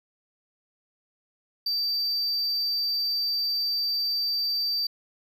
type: tone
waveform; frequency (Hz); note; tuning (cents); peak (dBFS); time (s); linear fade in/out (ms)
triangle; 4653; D8; -17; -23; 1.66-4.87; 5
effects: none